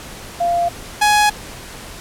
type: tone pair in turn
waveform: sine / sawtooth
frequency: 692 / 837 Hz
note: F5 / G#5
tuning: -16 / +13 cents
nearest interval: minor third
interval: 329 cents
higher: second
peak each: -14 / -7 dBFS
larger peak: second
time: 0.4-0.69 / 1.01-1.3 s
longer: neither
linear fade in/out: 10 ms
effects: pink hiss -34 dBFS RMS until 2 s + low-pass 12000 Hz 12 dB/octave